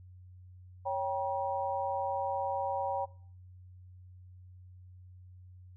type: chord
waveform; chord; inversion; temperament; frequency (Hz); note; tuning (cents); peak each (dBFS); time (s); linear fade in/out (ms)
sine; G diminished; second; equal with one note detuned; 554.4 / 784 / 955.2; Db5 / G5 / Bb5; 0 / 0 / +42; -35 / -34 / -35; 0.85-3.06; 20
effects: noise-tail reverb RT60 0.5 s tail -19 dB re dry + added 91 Hz sine -50 dBFS peak until 5.76 s